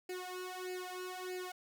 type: tone with flanger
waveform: sawtooth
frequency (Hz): 366.2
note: F#4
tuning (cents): -18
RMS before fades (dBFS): -43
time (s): 0.09-1.52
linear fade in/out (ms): 5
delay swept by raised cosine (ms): 0.42 to 2.02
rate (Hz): 1.6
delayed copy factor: +0.95
effects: none